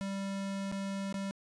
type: tone with dropouts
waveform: square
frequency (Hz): 196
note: G3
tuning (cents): 0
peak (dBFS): -35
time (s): 0.01-1.31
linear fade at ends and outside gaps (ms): 0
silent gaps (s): 0.716-0.724 / 1.126-1.142
effects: resampled to 22050 Hz